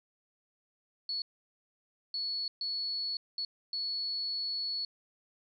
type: tone bursts at uneven times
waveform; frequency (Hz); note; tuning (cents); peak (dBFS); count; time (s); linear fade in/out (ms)
sine; 4400; C#8; -14; -32; 5; 1.09-1.22 / 2.14-2.48 / 2.61-3.17 / 3.38-3.45 / 3.73-4.85; 2
effects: none